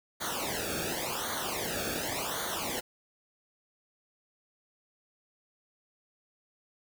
pink noise with flanger, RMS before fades -34 dBFS, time 0.2-2.81 s, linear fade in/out 20 ms, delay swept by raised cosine 0.38 to 1.01 ms, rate 0.9 Hz, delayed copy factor -0.95, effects none

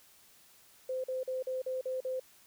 sine tone bursts, 516 Hz, C5, 24 cents flat, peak -32 dBFS, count 7, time 0.89-2.198 s, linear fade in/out 5 ms, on 150 ms, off 43 ms, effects white hiss -61 dBFS RMS until 2.46 s

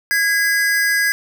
square tone pair together, 1648.9 / 2015 Hz, G#6 / B6, -13 / +34 cents, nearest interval minor third, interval 347 cents, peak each -16 / -22 dBFS, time 0.11-1.12 s, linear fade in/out 0 ms, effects none

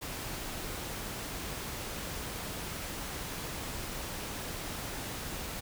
pink noise, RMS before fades -39 dBFS, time 0.01-5.61 s, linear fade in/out 20 ms, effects none

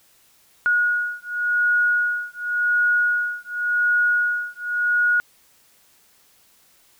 sine beating tone pair, 1448 / 1448.9 Hz, F#6 / F#6, -38 / -37 cents, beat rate 0.9 Hz, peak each -21 dBFS, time 0.66-5.2 s, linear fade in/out 0 ms, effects white hiss -57 dBFS RMS until 6.99 s

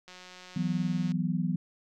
click train, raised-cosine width 0.2 ms, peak -31 dBFS, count 190, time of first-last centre 0.08-1.118 s, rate 182 Hz
sine chord, E suspended second, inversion none, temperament equal, 164.81 / 185 / 246.9 Hz, E3 / F#3 / B3, 0 / 0 / 0 cents, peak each -30 / -30 / -34 dBFS, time 0.56-1.56 s, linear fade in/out 5 ms
effects none

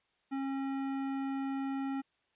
sine tone with hard clipping, 271.4 Hz, C#4, 36 cents flat, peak -35 dBFS, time 0.31-2.02 s, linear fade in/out 20 ms, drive 14 dB, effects white hiss -75 dBFS RMS until 2.35 s + resampled to 8000 Hz

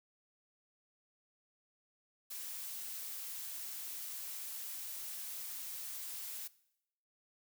blue noise, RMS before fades -44 dBFS, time 2.3-6.48 s, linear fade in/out 10 ms, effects noise-tail reverb RT60 0.8 s tail -20 dB re dry

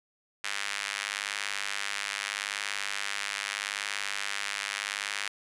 sawtooth tone with high-pass filter, 100.8 Hz, G2, 49 cents sharp, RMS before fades -34 dBFS, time 0.44-5.28 s, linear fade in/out 0 ms, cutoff 1900 Hz, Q 1.4, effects resampled to 24000 Hz

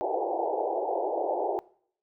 white band-pass noise, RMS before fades -29 dBFS, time 0.01-1.59 s, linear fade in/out 0 ms, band 330 to 870 Hz, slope 96 dB/octave, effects noise-tail reverb RT60 0.6 s tail -22 dB re dry

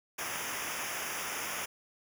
pink noise with comb filter, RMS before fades -37 dBFS, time 0.18-1.66 s, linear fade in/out 10 ms, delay 0.24 ms, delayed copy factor -1, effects none

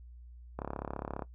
click train, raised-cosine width 1 ms, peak -22 dBFS, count 23, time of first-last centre 0.59-1.222 s, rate 34.8 Hz, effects noise-tail reverb RT60 0.1 s tail -17 dB re dry + added 60 Hz sine -48 dBFS peak until 1.34 s

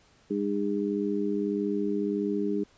harmonic tone, 101.6 Hz, G#2, 38 cents flat, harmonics 2 / 3 / 4, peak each -30 / -30 / -30 dBFS, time 0.3-2.64 s, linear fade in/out 10 ms, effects pink hiss -61 dBFS RMS until 2.77 s + resampled to 16000 Hz

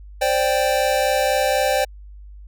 square chord, C suspended second, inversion none, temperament equal, 523.3 / 587.3 / 784 Hz, C5 / D5 / G5, 0 / 0 / 0 cents, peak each -22 dBFS, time 0.21-1.85 s, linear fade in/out 10 ms, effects added 50 Hz sine -37 dBFS peak until 2.47 s

